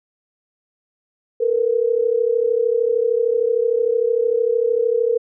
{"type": "tone pair together", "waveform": "sine", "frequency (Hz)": [451.1, 484.3], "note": ["A4", "B4"], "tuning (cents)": [43, -34], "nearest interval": "minor second", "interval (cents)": 123, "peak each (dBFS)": -18, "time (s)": [1.4, 5.18], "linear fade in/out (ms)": 10, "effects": []}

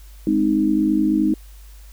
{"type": "chord", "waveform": "sine", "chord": "Ab major", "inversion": "none", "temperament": "equal", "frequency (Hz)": [207.7, 261.6, 311.1], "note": ["Ab3", "C4", "Eb4"], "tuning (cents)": [0, 0, 0], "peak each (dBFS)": [-21, -22, -17], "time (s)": [0.27, 1.34], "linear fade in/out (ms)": 2, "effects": ["added 50 Hz sine -39 dBFS peak until 1.92 s", "white hiss -52 dBFS RMS until 1.92 s"]}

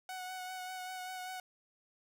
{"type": "tone with vibrato", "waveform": "sawtooth", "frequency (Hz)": 740, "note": "F#5", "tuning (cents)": 0, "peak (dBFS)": -37, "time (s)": [0.09, 1.4], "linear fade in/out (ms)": 2, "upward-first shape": "sine", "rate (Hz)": 5.1, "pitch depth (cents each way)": 19, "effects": []}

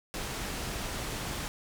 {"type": "low-pass noise", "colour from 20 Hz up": "pink", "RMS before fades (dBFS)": -36, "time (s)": [0.14, 1.48], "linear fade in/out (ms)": 0, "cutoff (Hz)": 11000, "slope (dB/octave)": 12, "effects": []}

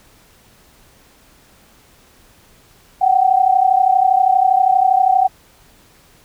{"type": "tone pair together", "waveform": "sine", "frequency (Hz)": [740, 772.5], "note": ["F#5", "G5"], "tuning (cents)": [0, -26], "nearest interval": "minor second", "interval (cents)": 74, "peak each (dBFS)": -13, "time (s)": [3.01, 5.28], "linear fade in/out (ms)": 10, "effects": ["pink hiss -50 dBFS RMS until 6.24 s"]}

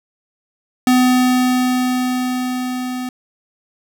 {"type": "tone with level ramp", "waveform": "square", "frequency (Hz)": 252.2, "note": "B3", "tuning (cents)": 36, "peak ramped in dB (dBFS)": [-10, -23], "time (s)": [0.87, 3.09], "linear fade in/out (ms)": 2, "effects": []}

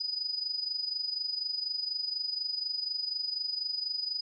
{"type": "tone with amplitude modulation", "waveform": "sine", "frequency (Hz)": 4970, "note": "D#8", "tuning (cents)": -3, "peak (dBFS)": -28, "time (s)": [0, 4.21], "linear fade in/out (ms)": 10, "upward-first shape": "sine", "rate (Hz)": 24.1, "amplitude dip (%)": 70, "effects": []}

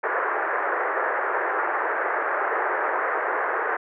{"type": "band-pass noise", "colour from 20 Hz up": "white", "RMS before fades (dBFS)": -25, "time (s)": [0.03, 3.77], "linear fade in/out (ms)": 10, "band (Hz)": [370, 1800], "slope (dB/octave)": 48, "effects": []}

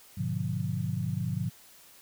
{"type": "chord", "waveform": "sine", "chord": "G# diminished seventh", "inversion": "none", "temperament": "just", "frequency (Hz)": [103.83, 124.59, 149.51, 179.41], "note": ["G#2", "B2", "D3", "F3"], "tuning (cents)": [0, 16, 31, 47], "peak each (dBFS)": -34, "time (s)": [0.17, 1.5], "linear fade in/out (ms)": 10, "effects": ["white hiss -55 dBFS RMS until 2.01 s"]}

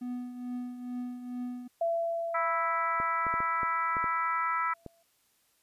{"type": "tone with tremolo", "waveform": "triangle", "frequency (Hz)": 246.9, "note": "B3", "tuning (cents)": 0, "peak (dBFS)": -30, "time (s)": [0.01, 1.68], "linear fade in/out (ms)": 10, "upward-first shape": "triangle", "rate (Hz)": 2.3, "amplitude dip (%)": 65}
{"type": "tone with exponential decay", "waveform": "sine", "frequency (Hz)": 672, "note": "E5", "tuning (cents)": 33, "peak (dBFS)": -25, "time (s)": [1.81, 5.03], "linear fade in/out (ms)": 5, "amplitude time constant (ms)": 700}
{"type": "harmonic tone", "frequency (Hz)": 329.6, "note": "E4", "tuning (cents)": 0, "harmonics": [3, 4, 5, 6, 7], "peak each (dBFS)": [-33, -29, -42, -36, -43], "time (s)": [2.34, 4.74], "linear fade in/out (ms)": 10}
{"type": "clicks", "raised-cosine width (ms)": 2, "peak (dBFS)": -27, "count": 8, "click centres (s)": [3.001, 3.267, 3.34, 3.404, 3.632, 3.968, 4.042, 4.863]}
{"effects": ["white hiss -70 dBFS RMS until 5.62 s", "resampled to 32000 Hz"]}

